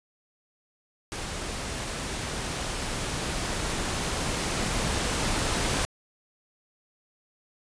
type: noise with level ramp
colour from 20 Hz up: pink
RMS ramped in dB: -34 to -26 dBFS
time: 1.12-5.85 s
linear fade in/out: 0 ms
effects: resampled to 22050 Hz